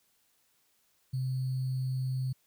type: tone with sample-and-hold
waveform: sine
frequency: 130 Hz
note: C3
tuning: 11 cents flat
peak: -29 dBFS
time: 1.13-2.33 s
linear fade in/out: 10 ms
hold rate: 4410 Hz
effects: white hiss -71 dBFS RMS until 2.46 s